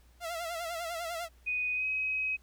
sawtooth tone with vibrato, 675 Hz, E5, 41 cents sharp, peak -31 dBFS, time 0.2-1.29 s, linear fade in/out 50 ms, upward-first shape sine, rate 10 Hz, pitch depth 74 cents each way
sine tone with pitch glide, 2489 to 2537 Hz, D#7 to D#7, 0 to +33 cents, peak -29 dBFS, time 1.46-2.37 s, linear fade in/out 20 ms, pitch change +33 cents, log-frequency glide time 1.74-1.86 s
effects added 60 Hz sine -58 dBFS peak until 2.42 s + pink hiss -67 dBFS RMS until 2.42 s

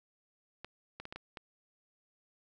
clicks, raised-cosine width 0.3 ms, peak -27 dBFS, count 6, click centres 0.646 / 1 / 1.054 / 1.125 / 1.16 / 1.372 s, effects none

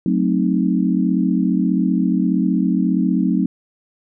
sine chord, F# diminished seventh, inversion none, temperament equal, 185 / 220 / 261.6 / 311.1 Hz, F#3 / A3 / C4 / Eb4, 0 / 0 / 0 / 0 cents, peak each -18 / -21 / -20 / -22 dBFS, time 0.06-3.46 s, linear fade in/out 2 ms, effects none

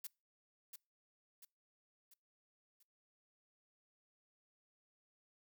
blue noise with echo, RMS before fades -45 dBFS, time 0.04-0.07 s, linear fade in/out 5 ms, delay 690 ms, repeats 4, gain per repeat -6 dB, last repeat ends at 2.83 s, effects noise-tail reverb RT60 0.3 s tail -26 dB re dry

